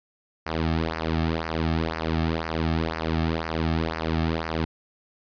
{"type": "tone with flanger", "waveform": "sawtooth", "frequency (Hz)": 81, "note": "E2", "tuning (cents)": -30, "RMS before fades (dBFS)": -26, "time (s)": [0.46, 4.65], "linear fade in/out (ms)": 5, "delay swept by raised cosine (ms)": [0.27, 2.07], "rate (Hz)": 2, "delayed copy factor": -0.85, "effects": ["resampled to 11025 Hz"]}